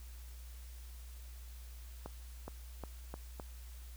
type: accelerating click train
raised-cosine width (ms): 1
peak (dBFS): -29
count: 5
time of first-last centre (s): 2.06-3.398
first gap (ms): 420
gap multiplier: 0.85
effects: added 60 Hz sine -47 dBFS peak until 3.96 s + white hiss -60 dBFS RMS until 3.96 s